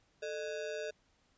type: ring-modulated tone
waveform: square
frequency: 523.3 Hz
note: C5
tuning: in tune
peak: -35 dBFS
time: 0.22-0.91 s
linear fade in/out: 10 ms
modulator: 84.2 Hz
effects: pink hiss -72 dBFS RMS until 1.37 s + resampled to 16000 Hz